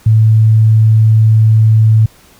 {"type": "tone", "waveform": "sine", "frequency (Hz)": 110, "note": "A2", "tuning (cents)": 0, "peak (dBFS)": -4, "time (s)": [0.06, 2.06], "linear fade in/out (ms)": 5, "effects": ["pink hiss -44 dBFS RMS until 2.39 s"]}